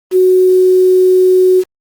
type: tone with quantisation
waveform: sine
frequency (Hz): 370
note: F#4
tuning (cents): 0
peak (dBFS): -5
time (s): 0.11-1.64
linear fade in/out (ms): 50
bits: 5
effects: Opus 24 kbps